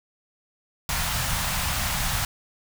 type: band-stop noise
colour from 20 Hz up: pink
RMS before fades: -26 dBFS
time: 0.89-2.25 s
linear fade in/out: 2 ms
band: 180 to 720 Hz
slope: 24 dB/octave
effects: none